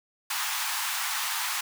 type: high-pass noise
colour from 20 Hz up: pink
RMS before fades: -30 dBFS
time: 0.3-1.61 s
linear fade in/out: 5 ms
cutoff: 840 Hz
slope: 48 dB/octave
effects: none